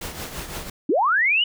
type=noise with tremolo; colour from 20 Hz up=pink; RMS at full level=-30 dBFS; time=0.01-0.7 s; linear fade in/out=5 ms; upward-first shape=triangle; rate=5.9 Hz; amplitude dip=65%
type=linear sweep; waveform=sine; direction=up; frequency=244.8 to 2999 Hz; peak=-16 dBFS; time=0.89-1.44 s; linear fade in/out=5 ms
effects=none